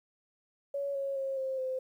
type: tone with pitch steps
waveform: sine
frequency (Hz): 561 / 550.1 / 539.4 / 528.9 / 518.6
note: C#5 / C#5 / C#5 / C5 / C5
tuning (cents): +21 / -13 / -47 / +19 / -15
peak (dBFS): -31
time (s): 0.74-1.79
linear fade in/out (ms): 5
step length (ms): 210
effects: 11-bit